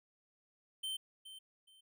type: tone with echo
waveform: square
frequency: 3104 Hz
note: G7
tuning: 18 cents flat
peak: -38 dBFS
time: 0.83-0.97 s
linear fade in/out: 10 ms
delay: 420 ms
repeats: 2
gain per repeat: -12 dB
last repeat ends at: 1.81 s
effects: none